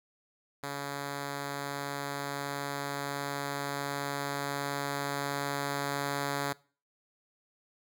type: tone with level ramp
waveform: 5% pulse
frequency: 141.4 Hz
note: C#3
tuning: 35 cents sharp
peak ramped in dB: -24 to -19 dBFS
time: 0.63-6.53 s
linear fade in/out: 5 ms
effects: noise-tail reverb RT60 0.4 s tail -22 dB re dry